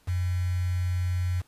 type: tone with quantisation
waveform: sine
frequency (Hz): 90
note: F#2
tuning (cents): -47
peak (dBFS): -24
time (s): 0.07-1.42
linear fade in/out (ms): 20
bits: 7
effects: pink hiss -63 dBFS RMS until 1.47 s + resampled to 32000 Hz